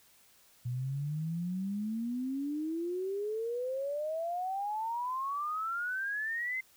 sine exponential sweep, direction up, 120 to 2087 Hz, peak -32 dBFS, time 0.65-6.61 s, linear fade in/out 10 ms, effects white hiss -63 dBFS RMS until 6.76 s

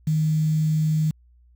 sine tone with quantisation, 155.56 Hz, D#3, in tune, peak -18 dBFS, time 0.07-1.11 s, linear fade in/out 5 ms, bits 7, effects added 60 Hz sine -52 dBFS peak until 1.55 s

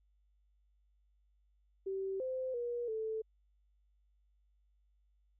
sine tone with pitch steps, 385.7 / 517 / 479.1 / 439.9 Hz, G4 / C5 / A#4 / A4, -28 / -21 / +47 / 0 cents, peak -35 dBFS, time 1.86-3.22 s, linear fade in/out 10 ms, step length 340 ms, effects added 50 Hz sine -69 dBFS peak until 5.39 s

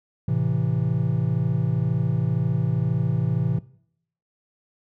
triangle chord, A minor, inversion none, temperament just, 110 / 132 / 165 Hz, A2 / C3 / E3, 0 / +16 / +2 cents, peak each -23 / -21 / -23 dBFS, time 0.28-3.59 s, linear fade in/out 5 ms, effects noise-tail reverb RT60 0.7 s tail -21 dB re dry

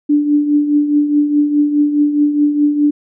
sine tone with tremolo, 293.7 Hz, D4, in tune, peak -7 dBFS, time 0.09-2.91 s, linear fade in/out 10 ms, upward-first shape triangle, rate 4.8 Hz, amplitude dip 65%, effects none

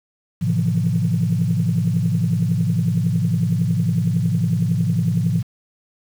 sine chord, F major seventh, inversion first, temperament just, 109.13 / 130.96 / 163.7 / 174.61 Hz, A2 / C3 / E3 / F3, -14 / +2 / -12 / 0 cents, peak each -21 / -23 / -20 / -21 dBFS, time 0.41-5.43 s, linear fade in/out 20 ms, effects tanh soft clip ceiling -8 dBFS + 7-bit

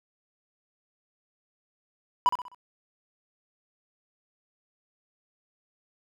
triangle tone with echo, 987.8 Hz, B5, in tune, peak -15 dBFS, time 2.26-2.29 s, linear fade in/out 0 ms, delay 64 ms, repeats 4, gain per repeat -8 dB, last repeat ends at 2.546 s, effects none

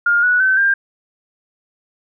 sine tone with pitch steps, 1413 / 1471.3 / 1532 / 1595.2 Hz, F6 / F#6 / G6 / G6, +20 / -10 / -40 / +30 cents, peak -11 dBFS, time 0.06-0.74 s, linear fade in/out 5 ms, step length 170 ms, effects none

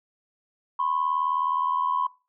sine tone pair together, 1000 / 1079.4 Hz, B5 / C#6, +21 / -46 cents, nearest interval minor second, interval 133 cents, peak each -25 dBFS, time 0.79-2.07 s, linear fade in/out 5 ms, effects noise-tail reverb RT60 0.3 s tail -20 dB re dry + tanh soft clip ceiling -15 dBFS

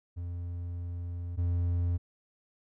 triangle tone pair in turn, 87.1 / 87.1 Hz, F2 / F2, -4 / -4 cents, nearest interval unison, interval 0 cents, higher neither, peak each -32 / -24 dBFS, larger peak second, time 0.16-1.37 / 1.37-1.98 s, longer first, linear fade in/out 20 ms, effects none

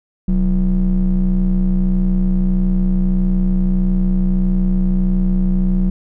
triangle ring-modulated tone, 77.2 Hz, D#2, 13 cents flat, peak -7 dBFS, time 0.28-5.9 s, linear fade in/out 5 ms, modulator 108 Hz, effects none

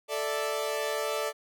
sawtooth chord, A suspended fourth, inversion none, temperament equal, 440 / 587.3 / 659.3 Hz, A4 / D5 / E5, 0 / 0 / 0 cents, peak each -29 / -28 / -33 dBFS, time 0.08-1.33 s, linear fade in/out 50 ms, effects none

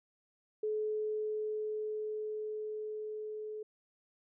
sine tone with level ramp, 428.5 Hz, A4, 46 cents flat, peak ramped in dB -31 to -39 dBFS, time 0.63-3.63 s, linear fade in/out 5 ms, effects none

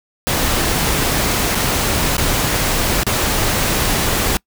pink noise with dropouts, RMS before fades -17 dBFS, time 0.27-4.37 s, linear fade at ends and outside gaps 0 ms, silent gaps 1.548-1.553 / 2.168-2.181 / 3.033-3.066 s, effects noise-tail reverb RT60 0.1 s tail -26 dB re dry

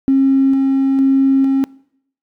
triangle tone with tremolo, 269.7 Hz, C#4, 47 cents flat, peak -5 dBFS, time 0.08-1.64 s, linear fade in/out 0 ms, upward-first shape square, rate 1.1 Hz, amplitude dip 30%, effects noise-tail reverb RT60 0.7 s tail -25 dB re dry + tanh soft clip ceiling -7 dBFS

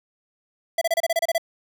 square tone bursts, 666 Hz, E5, 18 cents sharp, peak -19 dBFS, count 10, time 0.78-1.381 s, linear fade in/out 5 ms, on 34 ms, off 29 ms, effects none

